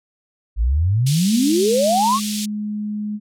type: exponential sweep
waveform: sine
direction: up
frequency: 50.5 to 1174.7 Hz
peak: -14 dBFS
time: 0.56-2.2 s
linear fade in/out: 50 ms
type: band-pass noise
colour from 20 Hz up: pink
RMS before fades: -28 dBFS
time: 1.06-2.46 s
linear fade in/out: 10 ms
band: 3200 to 11000 Hz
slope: 24 dB/octave
type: tone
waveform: sine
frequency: 209.8 Hz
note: G#3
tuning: 18 cents sharp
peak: -22 dBFS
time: 1.3-3.2 s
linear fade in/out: 50 ms
effects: none